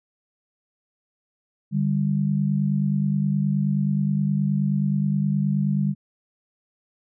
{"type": "tone pair together", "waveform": "sine", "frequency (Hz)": [147.81, 197.3], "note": ["D3", "G3"], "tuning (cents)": [11, 11], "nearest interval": "perfect fourth", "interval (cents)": 500, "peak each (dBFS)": -22, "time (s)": [1.71, 5.95], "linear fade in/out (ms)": 50, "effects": []}